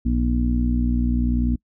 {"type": "harmonic tone", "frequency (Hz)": 60.5, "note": "B1", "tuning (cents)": -35, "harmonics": [1, 2, 3, 4, 5], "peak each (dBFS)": [-20, -29, -31, -22, -32], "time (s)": [0.05, 1.56], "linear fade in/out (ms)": 10, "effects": ["noise-tail reverb RT60 0.1 s tail -26 dB re dry"]}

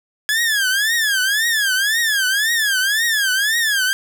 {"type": "tone with vibrato", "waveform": "sawtooth", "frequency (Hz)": 1679, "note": "G#6", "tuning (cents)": 18, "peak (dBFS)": -12, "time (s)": [0.29, 3.93], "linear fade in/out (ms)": 0, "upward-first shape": "triangle", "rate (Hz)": 1.9, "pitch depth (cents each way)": 220, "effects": []}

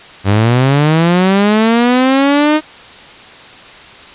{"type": "linear sweep", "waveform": "sawtooth", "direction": "up", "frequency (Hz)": [95.3, 311.1], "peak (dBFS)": -4, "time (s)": [0.24, 2.61], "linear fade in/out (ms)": 50, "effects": ["white hiss -35 dBFS RMS until 4.14 s", "resampled to 8000 Hz"]}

